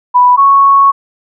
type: tone pair in turn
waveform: sine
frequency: 987.8 / 1106.7 Hz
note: B5 / C#6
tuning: 0 / -3 cents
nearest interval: major second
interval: 197 cents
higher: second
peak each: -3 dBFS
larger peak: neither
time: 0.14-0.37 / 0.37-0.92 s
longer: second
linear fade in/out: 20 ms
effects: none